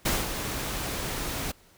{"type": "noise with ADSR envelope", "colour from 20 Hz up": "pink", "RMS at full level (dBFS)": -24, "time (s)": [0.05, 1.52], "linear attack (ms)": 10, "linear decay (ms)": 200, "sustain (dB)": -8, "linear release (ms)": 11, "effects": ["pink hiss -58 dBFS RMS until 1.77 s"]}